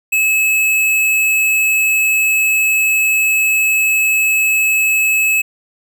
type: tone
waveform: square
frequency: 2589 Hz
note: E7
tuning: 32 cents flat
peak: -12 dBFS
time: 0.12-5.42 s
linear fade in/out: 10 ms
effects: none